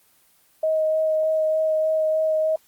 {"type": "tone with vibrato", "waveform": "sine", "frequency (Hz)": 629, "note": "D#5", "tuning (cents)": 19, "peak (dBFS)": -18, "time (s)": [0.63, 2.56], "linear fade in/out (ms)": 5, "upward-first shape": "sine", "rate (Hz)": 3.3, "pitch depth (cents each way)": 10, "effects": ["white hiss -59 dBFS RMS until 2.67 s", "Opus 24 kbps"]}